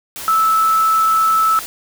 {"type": "tone in noise", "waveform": "sine", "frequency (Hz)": 1311, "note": "E6", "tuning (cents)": -10, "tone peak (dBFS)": -11, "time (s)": [0.28, 1.59], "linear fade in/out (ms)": 0, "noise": "white", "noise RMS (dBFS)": -29, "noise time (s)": [0.16, 1.66], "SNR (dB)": 15, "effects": []}